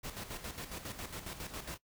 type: noise with tremolo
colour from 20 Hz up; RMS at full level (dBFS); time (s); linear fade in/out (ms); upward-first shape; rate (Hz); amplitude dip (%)
pink; -42; 0.03-1.78; 20; square; 7.3; 60
effects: noise-tail reverb RT60 0.1 s tail -20 dB re dry